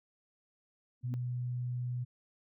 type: tone with exponential growth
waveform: sine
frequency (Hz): 244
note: B3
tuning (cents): -21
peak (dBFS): -35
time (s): 1.01-1.14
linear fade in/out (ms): 0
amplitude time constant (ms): 27
type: tone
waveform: sine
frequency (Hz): 123.47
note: B2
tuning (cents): 0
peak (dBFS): -33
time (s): 1.03-2.05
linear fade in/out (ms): 20
effects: none